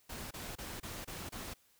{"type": "noise bursts", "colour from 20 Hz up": "pink", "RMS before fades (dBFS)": -44, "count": 6, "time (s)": [0.09, 1.54], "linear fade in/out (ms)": 10, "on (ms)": 220, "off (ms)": 26, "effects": ["white hiss -69 dBFS RMS until 1.79 s"]}